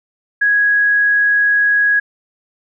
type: tone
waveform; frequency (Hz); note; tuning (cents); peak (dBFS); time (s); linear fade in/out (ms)
sine; 1661.2; G#6; 0; -10; 0.41-2; 10
effects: none